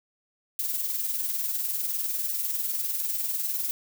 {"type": "noise with tremolo", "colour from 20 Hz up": "violet", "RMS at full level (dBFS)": -27, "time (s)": [0.59, 3.71], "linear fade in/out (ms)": 0, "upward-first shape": "sine", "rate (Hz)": 20, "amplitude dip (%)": 50, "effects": []}